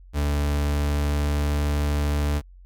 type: tone with pitch glide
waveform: 40% pulse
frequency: 72.7 to 73.16 Hz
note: D2 to D2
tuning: -17 to -6 cents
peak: -20 dBFS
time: 0.13-2.42 s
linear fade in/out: 50 ms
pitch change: +11 cents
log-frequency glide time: 0.68-1.66 s
effects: added 45 Hz sine -44 dBFS peak until 2.65 s